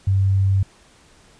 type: tone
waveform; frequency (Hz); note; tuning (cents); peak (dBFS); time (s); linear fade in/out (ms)
sine; 96.9; G2; -20; -14; 0.07-0.63; 5
effects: pink hiss -52 dBFS RMS until 1.39 s + resampled to 22050 Hz